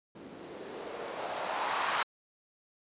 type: noise with low-pass filter sweep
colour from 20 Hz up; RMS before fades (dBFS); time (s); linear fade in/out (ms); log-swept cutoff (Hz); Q
violet; -36; 0.15-2.03; 5; 260 to 1200; 1.9
effects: resampled to 8000 Hz